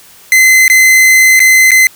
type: tone with dropouts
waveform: 45% pulse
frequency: 2052 Hz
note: C7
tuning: 34 cents flat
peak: -3 dBFS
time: 0.32-1.87 s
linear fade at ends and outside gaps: 1 ms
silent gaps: 0.68-0.699 / 1.394-1.402 / 1.708-1.716 s
effects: white hiss -39 dBFS RMS until 1.95 s